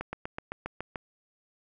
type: slowing click train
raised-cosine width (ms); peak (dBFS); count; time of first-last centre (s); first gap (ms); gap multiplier
0.5; -19; 8; 0.01-0.958; 120; 1.04
effects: none